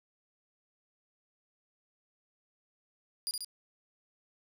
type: tone with echo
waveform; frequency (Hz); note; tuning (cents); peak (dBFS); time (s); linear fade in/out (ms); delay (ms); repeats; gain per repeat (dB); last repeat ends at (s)
25% pulse; 4847; D#8; -46; -27; 3.27-3.31; 0; 68; 2; -3; 3.446
effects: none